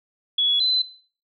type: tone pair in turn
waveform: sine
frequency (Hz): 3376 / 4038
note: G#7 / B7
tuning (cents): +28 / +38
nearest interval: minor third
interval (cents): 310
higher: second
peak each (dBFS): -17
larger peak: neither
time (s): 0.38-0.6 / 0.6-0.82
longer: neither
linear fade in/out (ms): 5
effects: noise-tail reverb RT60 0.5 s tail -21 dB re dry